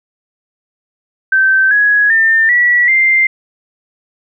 sine tone with pitch steps, 1550 / 1670.9 / 1801.2 / 1941.6 / 2093 Hz, G6 / G#6 / A6 / B6 / C7, -20 / +10 / +40 / -30 / 0 cents, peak -7 dBFS, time 1.32-3.27 s, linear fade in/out 5 ms, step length 390 ms, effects none

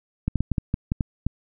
clicks, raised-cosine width 5 ms, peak -10 dBFS, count 9, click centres 0.28 / 0.357 / 0.406 / 0.517 / 0.582 / 0.741 / 0.919 / 1.008 / 1.266 s, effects none

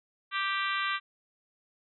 harmonic tone, 392 Hz, G4, in tune, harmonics 3 / 4 / 5 / 6 / 7 / 8 / 9 / 10, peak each -32 / -34 / -36 / -38 / -39 / -40 / -41 / -42 dBFS, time 0.31-1 s, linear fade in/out 50 ms, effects none

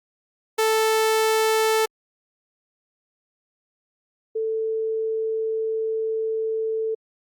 sawtooth / sine tone pair in turn, 440.1 / 442.9 Hz, A4 / A4, 0 / +11 cents, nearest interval unison, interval 11 cents, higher second, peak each -14 / -22 dBFS, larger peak first, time 0.58-1.86 / 4.35-6.95 s, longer second, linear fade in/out 10 ms, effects Opus 48 kbps

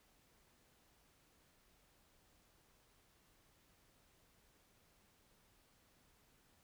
silence, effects pink hiss -72 dBFS RMS until 6.63 s

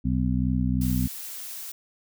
harmonic tone, 62.9 Hz, B1, 32 cents sharp, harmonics 1 / 2 / 3 / 4, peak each -27 / -27 / -27 / -27 dBFS, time 0.04-1.08 s, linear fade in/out 20 ms
blue noise, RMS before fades -37 dBFS, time 0.81-1.72 s, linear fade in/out 5 ms
effects none

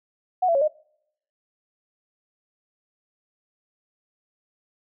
sine tone with pitch steps, 736 / 672 / 554 / 612 Hz, F#5 / E5 / C#5 / D#5, -9 / +33 / -1 / -29 cents, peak -17 dBFS, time 0.42-0.68 s, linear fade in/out 10 ms, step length 65 ms, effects noise-tail reverb RT60 0.7 s tail -26 dB re dry

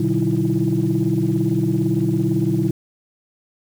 sine tone cluster, 121.4 / 147.7 / 187.4 / 319.8 / 337.5 Hz, B2 / D3 / F#3 / D#4 / E4, -29 / +10 / +22 / +48 / +41 cents, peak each -22 dBFS, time 0-2.71 s, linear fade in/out 5 ms, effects tanh soft clip ceiling -8 dBFS + 7-bit

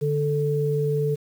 sine tone pair together, 146.83 / 439.6 Hz, D3 / A4, 0 / -2 cents, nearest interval octave + perfect fifth, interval 1898 cents, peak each -23 dBFS, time 0.01-1.16 s, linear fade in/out 20 ms, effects 8-bit

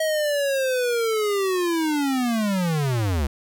square linear sweep, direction down, 639 to 65.1 Hz, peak -21 dBFS, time 0-3.27 s, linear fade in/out 5 ms, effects none

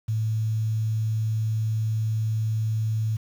sine tone with quantisation, 110 Hz, A2, in tune, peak -22 dBFS, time 0.08-3.17 s, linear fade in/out 10 ms, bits 8, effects none

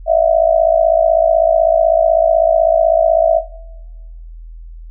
sine tone with amplitude modulation, 655 Hz, E5, 11 cents flat, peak -4 dBFS, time 0.06-3.42 s, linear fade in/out 50 ms, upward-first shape sine, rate 56 Hz, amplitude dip 85%, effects noise-tail reverb RT60 1.0 s tail -17 dB re dry + added 41 Hz sine -30 dBFS peak until 4.9 s

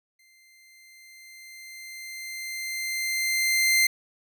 sawtooth tone with exponential growth, 2086 Hz, C7, 6 cents flat, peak -14 dBFS, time 0.19-3.87 s, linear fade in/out 5 ms, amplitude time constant 800 ms, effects none

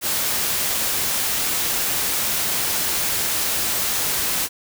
white noise, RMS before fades -22 dBFS, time 0.01-4.49 s, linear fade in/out 50 ms, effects none

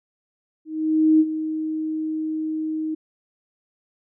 sine tone with ADSR envelope, 313.6 Hz, D#4, 14 cents sharp, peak -11 dBFS, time 0.65-2.95 s, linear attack 550 ms, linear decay 46 ms, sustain -12 dB, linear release 10 ms, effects none

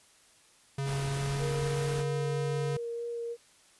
square tone with pitch glide, 137.9 to 141.61 Hz, C#3 to C#3, -9 to +37 cents, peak -31 dBFS, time 0.78-2.77 s, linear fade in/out 5 ms, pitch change +46 cents, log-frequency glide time 0.98-1.89 s
pink noise, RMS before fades -40 dBFS, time 0.84-2.05 s, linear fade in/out 50 ms
sine tone with vibrato, 469.8 Hz, A#4, 13 cents sharp, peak -33 dBFS, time 1.38-3.37 s, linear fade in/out 50 ms, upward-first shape sine, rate 3.1 Hz, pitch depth 10 cents each way
effects white hiss -61 dBFS RMS until 3.79 s + resampled to 24000 Hz

